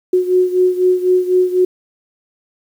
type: beating tone pair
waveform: sine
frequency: 364.7 / 368.7 Hz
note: F#4 / F#4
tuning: -25 / -6 cents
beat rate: 4 Hz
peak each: -12 / -16 dBFS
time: 0.13-1.65 s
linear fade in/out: 5 ms
effects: 7-bit